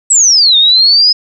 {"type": "exponential two-way sweep", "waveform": "sine", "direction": "down then up", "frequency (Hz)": [8000, 3615, 5100], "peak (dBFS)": -4, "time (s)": [0.1, 1.13], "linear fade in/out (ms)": 10, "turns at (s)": 0.57, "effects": []}